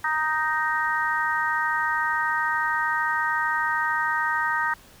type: harmonic tone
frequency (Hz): 311.1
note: D#4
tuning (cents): 0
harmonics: 3 / 4 / 5 / 6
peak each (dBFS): -27 / -28 / -27 / -27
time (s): 0.04-4.74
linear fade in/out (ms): 5
effects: pink hiss -51 dBFS RMS until 5 s